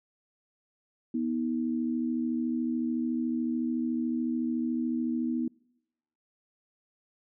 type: tone pair together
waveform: sine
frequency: 243.9 / 317.7 Hz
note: B3 / D#4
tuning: -21 / +36 cents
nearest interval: perfect fourth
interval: 457 cents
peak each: -28 / -32 dBFS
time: 1.14-5.48 s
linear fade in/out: 5 ms
effects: noise-tail reverb RT60 0.9 s tail -26 dB re dry